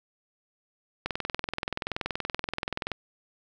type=click train; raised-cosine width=0.3 ms; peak=-13 dBFS; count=40; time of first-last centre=1.06-2.917 s; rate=21 Hz; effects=none